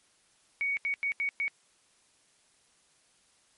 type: tone bursts at uneven times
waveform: sine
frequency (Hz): 2238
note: C#7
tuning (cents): +16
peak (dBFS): -27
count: 5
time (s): 0.61-0.77 / 0.85-0.94 / 1.03-1.12 / 1.2-1.29 / 1.4-1.48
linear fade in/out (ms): 0
effects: white hiss -66 dBFS RMS until 3.57 s + MP3 48 kbps